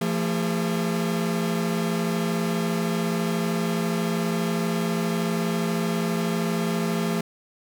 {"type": "tone cluster", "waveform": "45% pulse", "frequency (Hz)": [171.3, 223.7, 406.5], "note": ["F3", "A3", "G#4"], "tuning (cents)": [-33, 29, -37], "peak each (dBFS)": [-26, -27, -30], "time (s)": [0.01, 7.21], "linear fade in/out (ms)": 5, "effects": []}